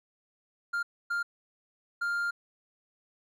triangle tone bursts at uneven times, 1400 Hz, F6, 4 cents sharp, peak -26 dBFS, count 3, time 0.73-0.83 / 1.1-1.23 / 2.01-2.31 s, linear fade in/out 10 ms, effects none

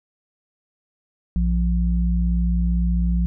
sine tone pair together, 59.07 / 174.61 Hz, A#1 / F3, +24 / 0 cents, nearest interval octave + perfect fifth, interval 1876 cents, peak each -18 / -22 dBFS, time 1.36-3.26 s, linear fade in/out 0 ms, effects none

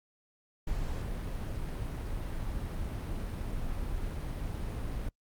brown noise, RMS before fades -35 dBFS, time 0.67-5.09 s, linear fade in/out 5 ms, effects noise-tail reverb RT60 0.1 s tail -26 dB re dry + Opus 48 kbps

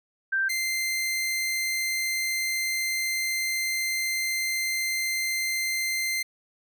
sine / sawtooth tone pair in turn, 1568 / 2084 Hz, G6 / C7, 0 / -7 cents, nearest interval perfect fourth, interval 493 cents, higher second, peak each -22 dBFS, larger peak neither, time 0.32-0.49 / 0.49-6.23 s, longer second, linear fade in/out 10 ms, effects none

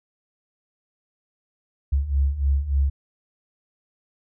sine beating tone pair, 67.2 / 70.6 Hz, C2 / C#2, +47 / +32 cents, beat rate 3.4 Hz, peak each -24 / -20 dBFS, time 1.92-2.9 s, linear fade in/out 10 ms, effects none

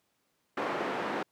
pink band-pass noise, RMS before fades -33 dBFS, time 0.57-1.23 s, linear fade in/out 5 ms, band 300 to 1600 Hz, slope 12 dB/octave, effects pink hiss -75 dBFS RMS until 1.31 s + high-pass 150 Hz 12 dB/octave

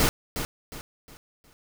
pink noise with echo, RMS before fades -21 dBFS, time 0-0.09 s, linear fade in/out 0 ms, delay 360 ms, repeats 4, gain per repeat -9 dB, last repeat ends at 1.53 s, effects none

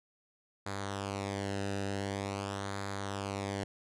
sawtooth tone with flanger, 99.1 Hz, G2, 19 cents sharp, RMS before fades -37 dBFS, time 0.66-3.64 s, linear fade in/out 5 ms, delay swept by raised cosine 0.35 to 0.91 ms, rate 0.46 Hz, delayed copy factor -0.65, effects resampled to 22050 Hz

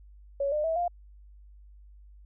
sine tone with pitch steps, 559 / 602.6 / 649.6 / 700.2 Hz, C#5 / D5 / E5 / F5, +14 / +44 / -26 / +4 cents, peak -25 dBFS, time 0.4-0.88 s, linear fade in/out 5 ms, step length 120 ms, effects added 50 Hz sine -49 dBFS peak until 2.25 s

